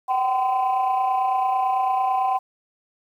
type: tone cluster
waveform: sine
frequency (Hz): 741 / 770 / 1026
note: F#5 / G5 / C6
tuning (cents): +2 / -31 / -34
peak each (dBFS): -28 / -19 / -23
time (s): 0.08-2.39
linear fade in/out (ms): 20
effects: tanh soft clip ceiling -14 dBFS + 9-bit